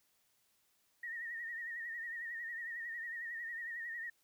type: tone with vibrato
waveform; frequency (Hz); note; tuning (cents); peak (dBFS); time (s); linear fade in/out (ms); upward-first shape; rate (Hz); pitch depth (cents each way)
sine; 1864.7; A#6; 0; -40; 1.03-4.1; 5; triangle; 11; 76
effects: white hiss -75 dBFS RMS until 4.23 s